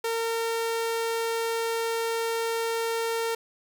sawtooth tone, 457.2 Hz, A#4, 34 cents flat, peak -22 dBFS, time 0.04-3.35 s, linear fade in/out 5 ms, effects none

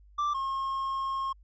triangle tone pair in turn, 1174.7 / 1077.4 Hz, D6 / C#6, 0 / -50 cents, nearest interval minor second, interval 150 cents, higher first, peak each -24 / -27 dBFS, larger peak first, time 0.18-0.34 / 0.34-1.33 s, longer second, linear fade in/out 10 ms, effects added 50 Hz sine -53 dBFS peak until 1.43 s + resampled to 16000 Hz

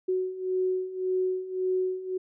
sine beating tone pair, 370 / 371.8 Hz, F#4 / F#4, 0 / +8 cents, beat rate 1.8 Hz, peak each -31 / -27 dBFS, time 0.08-2.18 s, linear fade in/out 10 ms, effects none

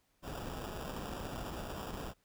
pink noise with sample-and-hold, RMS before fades -42 dBFS, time 0.22-2.14 s, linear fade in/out 50 ms, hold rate 2100 Hz, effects pink hiss -75 dBFS RMS until 2.24 s

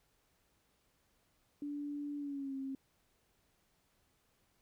sine tone with pitch glide, 290 to 269 Hz, D4 to C4, -22 to +48 cents, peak -38 dBFS, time 1.62-2.75 s, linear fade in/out 2 ms, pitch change -130 cents, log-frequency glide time 2.18-2.55 s, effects pink hiss -75 dBFS RMS until 4.61 s

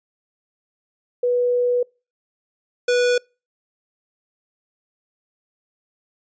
sine / square tone pair in turn, 490 / 490 Hz, B4 / B4, -14 / -14 cents, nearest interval unison, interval 0 cents, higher neither, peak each -16 dBFS, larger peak neither, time 1.23-1.83 / 2.88-3.18 s, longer first, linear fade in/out 5 ms, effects noise-tail reverb RT60 0.3 s tail -26 dB re dry + resampled to 16000 Hz

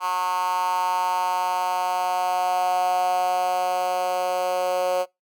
10% pulse tone with high-pass filter sweep, 182.1 Hz, F#3, 27 cents flat, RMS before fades -23 dBFS, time 0-5.06 s, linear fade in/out 50 ms, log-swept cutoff 1000 to 570 Hz, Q 5.9, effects noise-tail reverb RT60 0.2 s tail -25 dB re dry

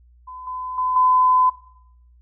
sine tone with level steps, 1014 Hz, B5, 45 cents sharp, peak -34 / -27 / -19 / -13 dBFS, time 0.27-1.5 s, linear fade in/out 10 ms, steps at 0.47 / 0.78 / 0.96 s, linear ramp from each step 2 ms, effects noise-tail reverb RT60 0.7 s tail -17 dB re dry + added 60 Hz sine -49 dBFS peak until 2.21 s

